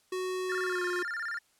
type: tone with pitch glide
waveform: square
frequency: 370 to 357.6 Hz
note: F#4 to F4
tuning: 0 to +41 cents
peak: -32 dBFS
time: 0.12-1.03 s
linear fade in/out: 5 ms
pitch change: -59 cents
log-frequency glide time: 0.64-0.85 s
type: tone with vibrato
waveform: triangle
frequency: 1584 Hz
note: G6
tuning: 18 cents sharp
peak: -31 dBFS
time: 0.49-1.39 s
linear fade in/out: 10 ms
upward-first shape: square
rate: 17 Hz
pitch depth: 210 cents each way
effects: white hiss -68 dBFS RMS until 1.59 s + low-pass 11000 Hz 12 dB/octave